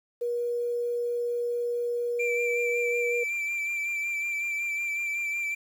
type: tone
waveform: sine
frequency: 479.3 Hz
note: A#4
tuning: 48 cents sharp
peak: -26 dBFS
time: 0.21-3.24 s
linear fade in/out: 10 ms
type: tone with vibrato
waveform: triangle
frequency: 2349 Hz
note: D7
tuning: in tune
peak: -26 dBFS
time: 2.19-5.55 s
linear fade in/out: 10 ms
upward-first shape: sine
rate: 5.4 Hz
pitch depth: 27 cents each way
effects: 9-bit